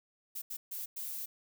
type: noise bursts at uneven times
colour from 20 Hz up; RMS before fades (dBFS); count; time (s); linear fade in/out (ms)
violet; -40; 4; 0.35-0.42 / 0.5-0.57 / 0.71-0.86 / 0.96-1.26; 10
effects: none